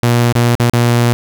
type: tone with dropouts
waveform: sawtooth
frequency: 119.5 Hz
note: A#2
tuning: 43 cents sharp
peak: -5 dBFS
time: 0.03-1.13 s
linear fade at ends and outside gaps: 0 ms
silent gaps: 0.325-0.353 / 0.552-0.598 / 0.697-0.735 s
effects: none

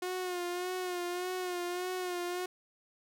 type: tone with vibrato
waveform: sawtooth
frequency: 359.9 Hz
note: F#4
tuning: 48 cents flat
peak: -30 dBFS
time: 0.02-2.46 s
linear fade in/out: 5 ms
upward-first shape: sine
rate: 1.7 Hz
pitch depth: 42 cents each way
effects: none

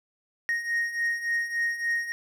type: beating tone pair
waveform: triangle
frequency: 1864 / 1867.5 Hz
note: A#6 / A#6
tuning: -1 / +3 cents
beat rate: 3.5 Hz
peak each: -30 / -25 dBFS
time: 0.49-2.12 s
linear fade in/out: 0 ms
effects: none

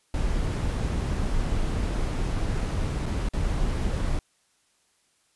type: noise with dropouts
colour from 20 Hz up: brown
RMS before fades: -26 dBFS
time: 0.14-4.19 s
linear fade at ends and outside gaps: 1 ms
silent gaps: 3.058-3.062 / 3.288-3.335 s
effects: white hiss -67 dBFS RMS until 5.35 s + resampled to 24000 Hz

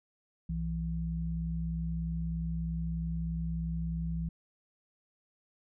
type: tone pair together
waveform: sine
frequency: 62.13 / 165.3 Hz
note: B1 / E3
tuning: +11 / +5 cents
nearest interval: octave + perfect fourth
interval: 1694 cents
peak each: -35 / -33 dBFS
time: 0.49-4.29 s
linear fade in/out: 5 ms
effects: none

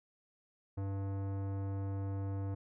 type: tone with tanh clipping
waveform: sine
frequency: 98 Hz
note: G2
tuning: in tune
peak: -37 dBFS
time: 0.77-2.55 s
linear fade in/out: 10 ms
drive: 18 dB
effects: none

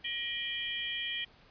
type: tone cluster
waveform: sine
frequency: 1895 / 2397 / 2998 / 3235 Hz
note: A#6 / D7 / F#7 / G#7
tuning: +28 / +35 / +22 / -46 cents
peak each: -40 / -40 / -40 / -37 dBFS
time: 0.04-1.25 s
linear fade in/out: 10 ms
effects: pink hiss -60 dBFS RMS until 1.5 s + resampled to 11025 Hz

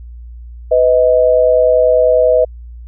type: tone pair together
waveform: sine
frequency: 500.8 / 631 Hz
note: B4 / D#5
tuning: +24 / +24 cents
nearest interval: major third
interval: 400 cents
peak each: -10 dBFS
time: 0.71-2.45 s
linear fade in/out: 10 ms
effects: added 59 Hz sine -29 dBFS peak until 2.87 s

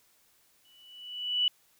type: tone with exponential growth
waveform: sine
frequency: 2960 Hz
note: F#7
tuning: in tune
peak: -21 dBFS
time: 0.65-1.48 s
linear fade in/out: 2 ms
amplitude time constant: 180 ms
effects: white hiss -66 dBFS RMS until 1.79 s

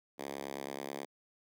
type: tone with high-pass filter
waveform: 5% pulse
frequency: 69.3 Hz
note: C#2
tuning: in tune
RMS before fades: -42 dBFS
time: 0.18-1.06 s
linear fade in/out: 20 ms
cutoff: 280 Hz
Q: 0.97
effects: none

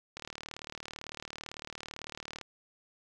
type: click train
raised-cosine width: 0.2 ms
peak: -23 dBFS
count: 86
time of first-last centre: 0.17-2.413 s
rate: 37.9 Hz
effects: none

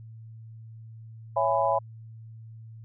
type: chord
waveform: sine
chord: C# minor seventh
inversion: none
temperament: just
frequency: 554.4 / 665.2 / 831.5 / 997.9 Hz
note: C#5 / E5 / G#5 / B5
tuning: 0 / +16 / +2 / +18 cents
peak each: -27 dBFS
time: 1.36-1.79 s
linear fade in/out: 10 ms
effects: added 112 Hz sine -42 dBFS peak until 2.84 s

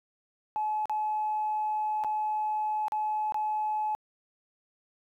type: tone with dropouts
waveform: sine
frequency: 855 Hz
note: A5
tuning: 50 cents flat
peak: -26 dBFS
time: 0.56-3.95 s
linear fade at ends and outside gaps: 0 ms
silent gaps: 0.856-0.896 / 2.038-2.046 / 2.882-2.921 / 3.322-3.344 s
effects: tanh soft clip ceiling -22 dBFS + 11-bit

